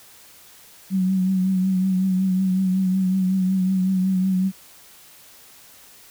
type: tone with vibrato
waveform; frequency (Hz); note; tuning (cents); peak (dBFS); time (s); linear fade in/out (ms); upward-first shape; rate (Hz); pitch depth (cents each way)
sine; 187.7; F#3; +25; -17; 0.9-4.52; 50; triangle; 5.4; 43
effects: white hiss -48 dBFS RMS until 6.1 s